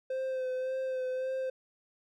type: tone with vibrato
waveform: triangle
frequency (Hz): 518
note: C5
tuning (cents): -17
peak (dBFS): -29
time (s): 0.1-1.5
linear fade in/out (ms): 5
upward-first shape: sine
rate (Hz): 1.8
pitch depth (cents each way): 24
effects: none